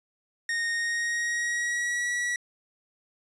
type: tone with pitch glide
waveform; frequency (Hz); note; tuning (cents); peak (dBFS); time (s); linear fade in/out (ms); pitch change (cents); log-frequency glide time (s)
45% pulse; 1853 to 1933.9; A#6 to B6; -11 to -37; -26; 0.49-2.36; 2; +74; 0.72-2.1
effects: resampled to 22050 Hz